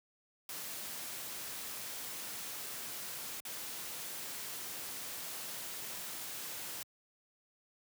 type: noise with dropouts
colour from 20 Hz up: white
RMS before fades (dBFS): -43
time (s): 0.49-6.83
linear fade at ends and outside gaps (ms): 2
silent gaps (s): 3.403-3.451
effects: high-pass 100 Hz 12 dB/octave